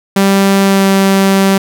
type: tone with pitch glide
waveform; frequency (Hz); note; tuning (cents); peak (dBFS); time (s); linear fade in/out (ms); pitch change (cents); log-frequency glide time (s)
sawtooth; 196 to 194.31; G3 to G3; 0 to -15; -3; 0.16-1.58; 5; -15; 0.62-0.87
effects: none